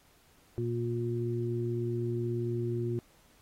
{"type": "harmonic tone", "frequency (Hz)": 118.4, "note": "A#2", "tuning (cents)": 27, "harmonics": [1, 2, 3], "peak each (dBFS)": [-32, -39, -33], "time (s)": [0.58, 2.99], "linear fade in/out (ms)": 0, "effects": ["pink hiss -64 dBFS RMS until 3.41 s", "AAC 48 kbps"]}